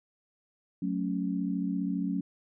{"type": "chord", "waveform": "sine", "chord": "F# minor", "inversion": "none", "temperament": "equal", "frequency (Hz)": [185, 220, 277.2], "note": ["F#3", "A3", "C#4"], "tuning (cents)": [0, 0, 0], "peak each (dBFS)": [-31, -35, -32], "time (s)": [0.82, 2.21], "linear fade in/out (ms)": 5, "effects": []}